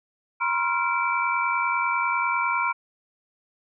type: tone cluster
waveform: sine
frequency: 961 / 1051 / 1380 / 2322 Hz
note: B5 / C6 / F6 / D7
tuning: -48 / +7 / -21 / -20 cents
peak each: -27 dBFS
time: 0.4-2.73 s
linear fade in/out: 20 ms
effects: none